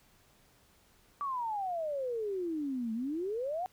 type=exponential two-way sweep; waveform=sine; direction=down then up; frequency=1166 to 217.4 to 759 Hz; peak=-32 dBFS; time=1.21-3.66 s; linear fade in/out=0 ms; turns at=2.93 s; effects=pink hiss -65 dBFS RMS until 3.72 s